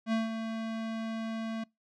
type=tone with ADSR envelope; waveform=square; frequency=224 Hz; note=A3; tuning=31 cents sharp; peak=-26 dBFS; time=0.06-1.64 s; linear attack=65 ms; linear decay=160 ms; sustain=-8 dB; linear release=7 ms; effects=noise-tail reverb RT60 0.2 s tail -25 dB re dry + low-pass 4000 Hz 12 dB/octave